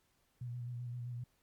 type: tone with vibrato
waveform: sine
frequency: 121.5 Hz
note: B2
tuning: 28 cents flat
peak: -39 dBFS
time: 0.41-1.24 s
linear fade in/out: 5 ms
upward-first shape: square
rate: 7.7 Hz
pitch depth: 25 cents each way
effects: pink hiss -75 dBFS RMS until 1.42 s + MP3 96 kbps